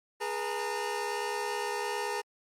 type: tone cluster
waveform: 25% pulse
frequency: 414.8 / 484.4 / 911 Hz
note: G#4 / B4 / A#5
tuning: -2 / -34 / -40 cents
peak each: -31 / -34 / -32 dBFS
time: 0.2-2.22 s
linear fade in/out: 20 ms
effects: low-pass 11000 Hz 12 dB/octave + Opus 48 kbps